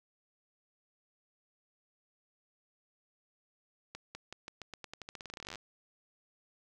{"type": "accelerating click train", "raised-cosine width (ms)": 0.2, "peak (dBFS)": -26, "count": 27, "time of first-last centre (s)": [3.95, 5.557], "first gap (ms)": 200, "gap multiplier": 0.88, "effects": []}